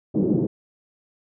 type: band-pass noise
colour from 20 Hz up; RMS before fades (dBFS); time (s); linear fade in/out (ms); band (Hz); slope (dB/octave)
pink; -21; 0.14-0.47; 10; 170 to 360; 24
effects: none